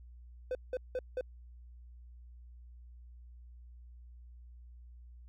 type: tone bursts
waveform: triangle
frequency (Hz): 507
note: B4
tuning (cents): +45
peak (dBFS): -30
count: 4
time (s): 0.51-1.21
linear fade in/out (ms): 2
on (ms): 40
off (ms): 180
effects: added 60 Hz sine -50 dBFS peak until 5.28 s